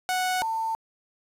sawtooth / sine tone pair in turn, 738 / 895.5 Hz, F#5 / A5, -5 / +30 cents, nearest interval minor third, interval 335 cents, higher second, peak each -20 / -25 dBFS, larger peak first, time 0.09-0.42 / 0.42-0.75 s, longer neither, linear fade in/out 0 ms, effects resampled to 32000 Hz + 8-bit

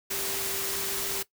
sine tone in noise, 392 Hz, G4, in tune, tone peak -40 dBFS, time 0.1-1.23 s, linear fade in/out 10 ms, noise white, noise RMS -31 dBFS, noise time 0.1-1.23 s, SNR -12 dB, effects noise-tail reverb RT60 0.1 s tail -18 dB re dry

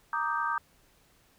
sine chord, Eb major seventh, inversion second, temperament equal, 932.3 / 1174.7 / 1244.5 / 1568 Hz, Bb5 / D6 / Eb6 / G6, 0 / 0 / 0 / 0 cents, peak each -33 dBFS, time 0.13-0.58 s, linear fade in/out 2 ms, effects pink hiss -64 dBFS RMS until 1.38 s

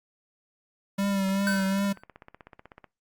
square tone with vibrato, 196 Hz, G3, in tune, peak -25 dBFS, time 0.98-1.93 s, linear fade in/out 10 ms, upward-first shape triangle, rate 2.6 Hz, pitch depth 43 cents each way
click train, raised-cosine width 0.5 ms, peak -30 dBFS, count 26, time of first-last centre 1.29-2.843 s, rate 16.1 Hz
square tone with exponential decay, 1530 Hz, G6, 42 cents flat, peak -25 dBFS, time 1.47-2.03 s, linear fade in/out 0 ms, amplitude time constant 120 ms
effects noise-tail reverb RT60 0.2 s tail -21 dB re dry + Opus 48 kbps

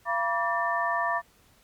sine tone cluster, 684 / 969 / 1157 / 1790 Hz, F5 / B5 / D6 / A6, -36 / -33 / -26 / +29 cents, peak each -30 dBFS, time 0.05-1.22 s, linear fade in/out 50 ms, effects pink hiss -61 dBFS RMS until 1.63 s + Opus 48 kbps

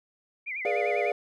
sine tone with vibrato, 2217 Hz, C#7, in tune, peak -31 dBFS, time 0.46-1.12 s, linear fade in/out 20 ms, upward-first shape sine, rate 10 Hz, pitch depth 170 cents each way
triangle chord, G# diminished seventh, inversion none, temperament equal with one note detuned, 415.3 / 482 / 587.3 / 698.5 Hz, G#4 / B4 / D5 / F5, 0 / -42 / 0 / 0 cents, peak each -28 / -30 / -28 / -28 dBFS, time 0.65-1.12 s, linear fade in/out 2 ms
effects none

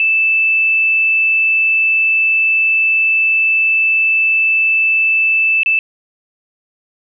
sine tone with dropouts, 2637 Hz, E7, in tune, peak -10 dBFS, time 0-5.79 s, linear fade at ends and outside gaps 1 ms, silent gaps 5.633-5.66 s, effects none

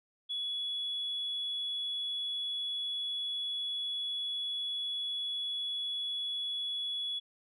sine tone, 3388 Hz, G#7, 34 cents sharp, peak -32 dBFS, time 0.29-7.2 s, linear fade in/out 20 ms, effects tanh soft clip ceiling -28 dBFS

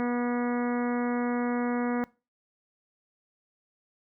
harmonic tone with a mistuned harmonic, 242.6 Hz, B3, 31 cents flat, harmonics 1 / 2 / 3 / 4 / 5 / 6 / 7 / 8 / 9, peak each -27 / -33 / -37 / -39 / -41 / -43 / -44 / -45 / -46 dBFS, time 0-2.04 s, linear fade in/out 0 ms, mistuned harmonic 7, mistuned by -16 cents, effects noise-tail reverb RT60 0.3 s tail -22 dB re dry

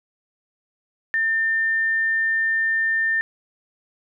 sine tone, 1800 Hz, A6, 39 cents sharp, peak -18 dBFS, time 1.14-3.21 s, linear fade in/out 0 ms, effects none

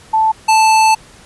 sine / square tone pair in turn, 879 / 879 Hz, A5 / A5, -2 / -2 cents, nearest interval unison, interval 0 cents, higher neither, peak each -9 / -8 dBFS, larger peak second, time 0.13-0.32 / 0.48-0.95 s, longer second, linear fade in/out 10 ms, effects pink hiss -42 dBFS RMS until 1.25 s + resampled to 24000 Hz

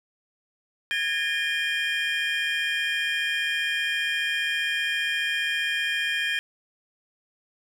triangle tone cluster, 1657 / 1812 / 2424 / 3177 Hz, G#6 / A#6 / D#7 / G7, -4 / -50 / -46 / +23 cents, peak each -28 dBFS, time 0.91-6.39 s, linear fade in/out 0 ms, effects none

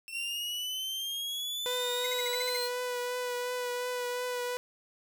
sawtooth tone with exponential decay, 2697 Hz, E7, 39 cents sharp, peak -38 dBFS, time 0.08-1.51 s, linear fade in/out 0 ms, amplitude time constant 310 ms
40% pulse exponential sweep, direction up, 2730 to 4186 Hz, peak -32 dBFS, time 0.11-2.7 s, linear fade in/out 50 ms
sawtooth tone with vibrato, 493.9 Hz, B4, in tune, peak -28 dBFS, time 1.66-4.57 s, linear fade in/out 0 ms, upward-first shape triangle, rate 2.8 Hz, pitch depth 20 cents each way
square tone bursts, 2108 Hz, C7, 12 cents sharp, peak -35 dBFS, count 8, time 2.04-2.568 s, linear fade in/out 5 ms, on 24 ms, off 48 ms
effects none

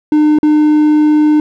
triangle tone with dropouts, 302.6 Hz, D#4, 48 cents flat, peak -4 dBFS, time 0.12-1.4 s, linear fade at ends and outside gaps 2 ms, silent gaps 0.387-0.43 s, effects none

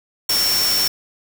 sine tone in noise, 5450 Hz, F8, 43 cents flat, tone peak -17 dBFS, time 0.29-0.88 s, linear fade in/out 5 ms, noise white, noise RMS -22 dBFS, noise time 0.29-0.88 s, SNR +2 dB, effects none

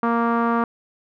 sawtooth tone with low-pass filter, 233.1 Hz, A#3, in tune, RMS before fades -20 dBFS, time 0.03-0.64 s, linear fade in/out 2 ms, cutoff 1200 Hz, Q 3.6, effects none

